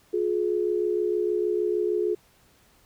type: tone pair together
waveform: sine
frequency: 356.4 / 422.9 Hz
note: F4 / G#4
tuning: +35 / +31 cents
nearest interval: minor third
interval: 296 cents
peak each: -25 dBFS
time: 0.13-2.15 s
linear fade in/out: 10 ms
effects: pink hiss -60 dBFS RMS until 2.85 s